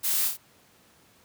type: noise with echo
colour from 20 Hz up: blue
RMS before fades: -27 dBFS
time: 0.03-0.29 s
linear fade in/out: 20 ms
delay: 28 ms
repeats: 3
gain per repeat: -4 dB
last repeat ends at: 0.374 s
effects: pink hiss -59 dBFS RMS until 1.24 s + high-pass 100 Hz 12 dB/octave